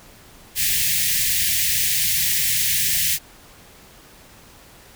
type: band-stop noise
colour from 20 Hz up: white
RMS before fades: -20 dBFS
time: 0.55-3.19 s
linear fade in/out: 50 ms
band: 180 to 1700 Hz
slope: 96 dB/octave
effects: pink hiss -47 dBFS RMS until 4.95 s